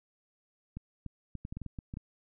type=clicks; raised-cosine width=5 ms; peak=-27 dBFS; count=11; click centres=0.77 / 1.063 / 1.353 / 1.451 / 1.525 / 1.57 / 1.617 / 1.663 / 1.788 / 1.939 / 1.971 s; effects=none